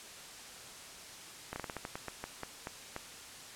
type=slowing click train; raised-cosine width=0.5 ms; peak=-23 dBFS; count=13; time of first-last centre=1.53-2.964 s; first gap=30 ms; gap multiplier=1.23; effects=white hiss -49 dBFS RMS until 3.55 s + low-pass 9000 Hz 12 dB/octave